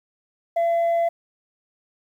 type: tone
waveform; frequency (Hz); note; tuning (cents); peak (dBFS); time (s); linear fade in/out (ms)
sine; 677; E5; +46; -15; 0.56-1.09; 10
effects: tanh soft clip ceiling -17 dBFS + 9-bit